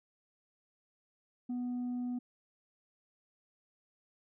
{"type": "tone", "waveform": "sine", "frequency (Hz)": 246.4, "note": "B3", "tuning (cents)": -4, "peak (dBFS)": -31, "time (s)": [1.49, 2.19], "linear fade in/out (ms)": 10, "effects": ["tanh soft clip ceiling -33 dBFS"]}